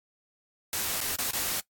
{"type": "noise with dropouts", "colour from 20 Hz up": "white", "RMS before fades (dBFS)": -30, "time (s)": [0.73, 1.6], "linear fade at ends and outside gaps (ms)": 1, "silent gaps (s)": [[1.005, 1.012], [1.159, 1.187], [1.309, 1.332]], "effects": ["noise-tail reverb RT60 0.1 s tail -19 dB re dry", "AAC 64 kbps"]}